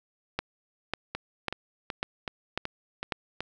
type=two click trains; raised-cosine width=0.3 ms; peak=-16 / -12 dBFS; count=7 / 6; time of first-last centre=1.15-3.406 / 0.39-3.122 s; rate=2.66 / 1.83 Hz; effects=none